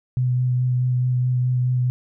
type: tone with vibrato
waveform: sine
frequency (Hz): 125.6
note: B2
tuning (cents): +30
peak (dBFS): -17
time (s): 0.17-1.9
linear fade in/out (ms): 0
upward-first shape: sine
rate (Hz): 4.7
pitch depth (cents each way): 14
effects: none